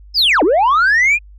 sine linear two-way sweep, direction down then up, 5274 to 277.2 to 2494 Hz, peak -7 dBFS, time 0.14-1.19 s, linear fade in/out 50 ms, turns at 0.43 s, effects tanh soft clip ceiling -8 dBFS + added 50 Hz sine -37 dBFS peak until 1.38 s

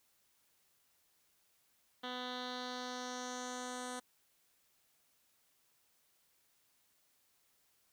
10% pulse tone with low-pass filter sweep, 250 Hz, B3, 21 cents sharp, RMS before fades -43 dBFS, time 2.03-4 s, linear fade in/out 10 ms, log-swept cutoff 3300 to 8700 Hz, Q 3.1, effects white hiss -74 dBFS RMS until 7.92 s

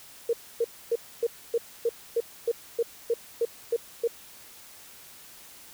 sine tone bursts, 466.2 Hz, A#4, in tune, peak -21 dBFS, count 13, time 0.29-4.076 s, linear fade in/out 5 ms, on 42 ms, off 270 ms, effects white hiss -49 dBFS RMS until 5.73 s

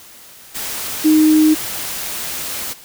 sine tone in noise, 310 Hz, D#4, 6 cents flat, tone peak -8 dBFS, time 1.04-1.55 s, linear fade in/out 20 ms, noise white, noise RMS -25 dBFS, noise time 0.54-2.74 s, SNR +14 dB, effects white hiss -41 dBFS RMS until 2.84 s

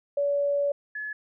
sine tone pair in turn, 570 / 1708.1 Hz, C#5 / G#6, +48 / +48 cents, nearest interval octave + perfect fifth, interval 1900 cents, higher second, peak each -22 / -31 dBFS, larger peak first, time 0.17-0.72 / 0.95-1.13 s, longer first, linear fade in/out 5 ms, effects none

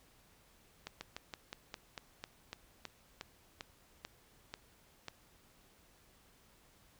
slowing click train, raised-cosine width 0.2 ms, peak -25 dBFS, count 15, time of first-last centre 0.87-5.083 s, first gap 140 ms, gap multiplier 1.11, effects pink hiss -66 dBFS RMS until 6.99 s

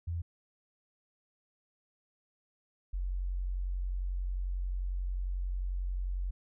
sine tone pair in turn, 84.6 / 45.6 Hz, E2 / F#1, +45 / -24 cents, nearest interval major seventh, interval 1069 cents, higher first, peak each -32 / -31 dBFS, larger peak second, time 0.07-0.22 / 2.93-6.31 s, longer second, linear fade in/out 10 ms, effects none

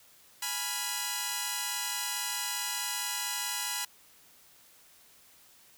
5% pulse chord, F diminished, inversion first, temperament equal, 830.6 / 987.8 / 1396.9 Hz, Ab5 / Cb6 / F6, 0 / 0 / 0 cents, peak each -25 / -22 / -27 dBFS, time 0.42-3.85 s, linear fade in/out 5 ms, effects white hiss -59 dBFS RMS until 5.77 s

